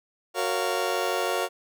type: chord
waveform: 30% pulse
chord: Gb major seventh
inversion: none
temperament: just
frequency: 370 / 462.5 / 555 / 693.7 Hz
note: Gb4 / Bb4 / Db5 / F5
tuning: 0 / -14 / +2 / -12 cents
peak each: -28 dBFS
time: 0.34-1.49 s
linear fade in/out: 50 ms
effects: none